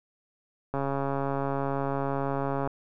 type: click train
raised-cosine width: 1 ms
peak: -16 dBFS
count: 268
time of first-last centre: 0.74-2.675 s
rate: 138 Hz
effects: none